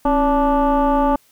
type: tone with frequency modulation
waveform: sine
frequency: 572 Hz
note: D5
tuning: 46 cents flat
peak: -12 dBFS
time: 0.05-1.16 s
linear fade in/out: 5 ms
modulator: 300 Hz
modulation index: 1.6
effects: tanh soft clip ceiling -9 dBFS + white hiss -56 dBFS RMS until 1.31 s